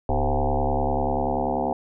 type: tone with frequency modulation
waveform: sine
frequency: 386.5 Hz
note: G4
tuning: 24 cents flat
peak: -20 dBFS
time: 0.09-1.73 s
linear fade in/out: 2 ms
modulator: 70.3 Hz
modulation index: 6.5
effects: none